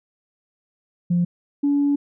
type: tone pair in turn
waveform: sine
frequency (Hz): 174.61 / 285.3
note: F3 / C#4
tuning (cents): 0 / +50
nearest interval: major sixth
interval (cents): 850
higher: second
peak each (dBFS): -15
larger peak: neither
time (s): 1.1-1.25 / 1.63-1.96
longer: second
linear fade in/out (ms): 10
effects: tanh soft clip ceiling -12 dBFS